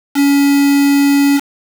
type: tone with quantisation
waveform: triangle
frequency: 281.7 Hz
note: C#4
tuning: 28 cents sharp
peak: -6 dBFS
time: 0.14-1.41 s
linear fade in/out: 50 ms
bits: 3
effects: none